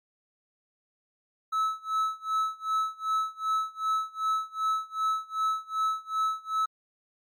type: tone with tremolo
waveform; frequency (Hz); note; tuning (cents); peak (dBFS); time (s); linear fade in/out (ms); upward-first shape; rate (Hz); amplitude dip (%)
triangle; 1300; E6; -24; -21; 1.52-6.66; 10; sine; 2.6; 95
effects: MP3 96 kbps